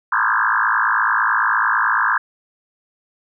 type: tone with frequency modulation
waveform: sine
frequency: 1318.5 Hz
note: E6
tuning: in tune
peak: -14 dBFS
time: 0.12-2.18 s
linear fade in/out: 5 ms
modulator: 54.5 Hz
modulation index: 6.7
effects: none